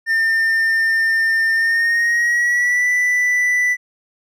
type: tone with pitch glide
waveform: triangle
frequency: 1805 to 1979.8 Hz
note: A6 to B6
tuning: +44 to +4 cents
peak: -12 dBFS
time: 0.06-3.77 s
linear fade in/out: 50 ms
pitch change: +160 cents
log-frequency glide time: 1.54-2.89 s
effects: none